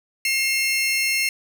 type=tone pair together; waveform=sawtooth; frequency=2142 / 2700 Hz; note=C7 / E7; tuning=+40 / +41 cents; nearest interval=major third; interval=401 cents; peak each=-18 / -20 dBFS; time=0.25-1.29 s; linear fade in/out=2 ms; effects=9-bit